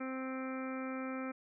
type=harmonic tone; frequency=261.6 Hz; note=C4; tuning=in tune; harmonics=1 / 2 / 3 / 4 / 5 / 6 / 7 / 8 / 9; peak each=-39 / -44 / -52 / -54 / -46 / -53 / -56 / -54 / -51 dBFS; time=0-1.32 s; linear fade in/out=10 ms; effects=none